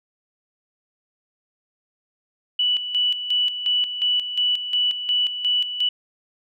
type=tone with tremolo; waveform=sine; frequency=2960 Hz; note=F#7; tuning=in tune; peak=-17 dBFS; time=2.59-5.89 s; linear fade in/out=5 ms; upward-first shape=square; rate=2.8 Hz; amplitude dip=65%; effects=none